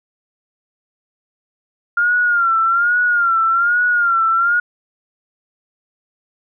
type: tone with vibrato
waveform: sine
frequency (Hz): 1396.9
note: F6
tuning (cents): 0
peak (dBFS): -12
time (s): 1.97-4.6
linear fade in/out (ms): 5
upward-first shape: sine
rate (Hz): 1.2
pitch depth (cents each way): 81
effects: none